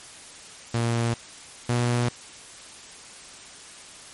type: tone pair in turn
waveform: sawtooth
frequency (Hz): 117 / 120.92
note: A#2 / B2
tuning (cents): +7 / -36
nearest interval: minor second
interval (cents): 57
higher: second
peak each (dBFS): -18 / -17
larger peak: second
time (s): 0.74-1.14 / 1.69-2.09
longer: neither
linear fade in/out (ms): 5
effects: white hiss -44 dBFS RMS until 4.13 s + MP3 48 kbps